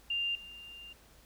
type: tone with level steps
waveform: sine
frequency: 2794 Hz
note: F7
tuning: in tune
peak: -30 / -46 dBFS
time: 0.1-0.93 s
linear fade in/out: 5 ms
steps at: 0.35 s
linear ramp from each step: 2 ms
effects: added 54 Hz sine -61 dBFS peak until 1.25 s + pink hiss -61 dBFS RMS until 1.25 s